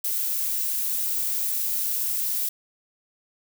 violet noise, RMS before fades -26 dBFS, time 0.04-2.49 s, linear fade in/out 5 ms, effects none

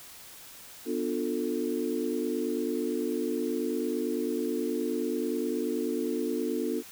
sine chord, B half-diminished seventh, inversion none, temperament just, 246.9 / 296.3 / 355.6 / 444.5 Hz, B3 / D4 / F4 / A4, 0 / +15 / +31 / +18 cents, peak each -33 dBFS, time 0.85-6.83 s, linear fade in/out 50 ms, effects white hiss -48 dBFS RMS until 6.91 s

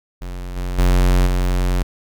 square tone with level steps, 45.08 Hz, F#1, 44 cents flat, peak -27 / -22 / -12 / -16 dBFS, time 0.21-1.83 s, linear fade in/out 10 ms, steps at 0.56 / 0.78 / 1.26 s, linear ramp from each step 10 ms, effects none

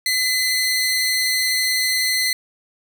sawtooth tone pair together, 2022 / 4271 Hz, B6 / C8, +40 / +35 cents, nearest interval octave + minor second, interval 1295 cents, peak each -16 / -19 dBFS, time 0.06-2.33 s, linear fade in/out 2 ms, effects none

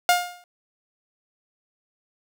sawtooth tone with exponential decay, 710 Hz, F5, 28 cents sharp, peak -9 dBFS, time 0.09-0.44 s, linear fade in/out 1 ms, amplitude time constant 75 ms, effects none

